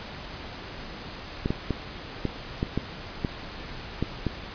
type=clicks; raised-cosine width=3 ms; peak=-12 dBFS; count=9; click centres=1.459 / 1.505 / 1.707 / 2.253 / 2.629 / 2.776 / 3.248 / 4.026 / 4.267 s; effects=pink hiss -39 dBFS RMS until 4.54 s + resampled to 11025 Hz